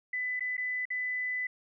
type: tone with dropouts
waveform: sine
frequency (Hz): 2000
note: B6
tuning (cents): +21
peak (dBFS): -30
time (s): 0.13-1.47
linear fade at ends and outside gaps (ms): 5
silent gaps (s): 0.396-0.406 / 0.569-0.578 / 0.854-0.903
effects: none